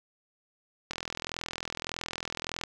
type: click train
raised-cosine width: 0.2 ms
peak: -16 dBFS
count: 73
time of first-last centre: 0.91-2.637 s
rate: 41.7 Hz
effects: none